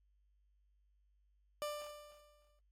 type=tone with exponential decay; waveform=30% pulse; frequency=593 Hz; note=D5; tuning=17 cents sharp; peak=-34 dBFS; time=1.62-2.59 s; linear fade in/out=0 ms; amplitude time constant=210 ms; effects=added 50 Hz sine -70 dBFS peak until 2.71 s + AAC 48 kbps